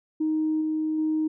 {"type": "tone with level steps", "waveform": "sine", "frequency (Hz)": 312, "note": "D#4", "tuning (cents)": 5, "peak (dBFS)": [-21, -23, -21], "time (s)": [0.2, 1.28], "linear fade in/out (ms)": 10, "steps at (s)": [0.61, 0.98], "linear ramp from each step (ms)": 5, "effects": ["tanh soft clip ceiling -17 dBFS"]}